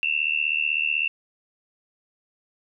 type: tone with amplitude modulation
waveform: sine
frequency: 2700 Hz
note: E7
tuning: 41 cents sharp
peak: -17 dBFS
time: 0.03-1.08 s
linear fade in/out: 0 ms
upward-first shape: sine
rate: 76 Hz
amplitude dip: 95%
effects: none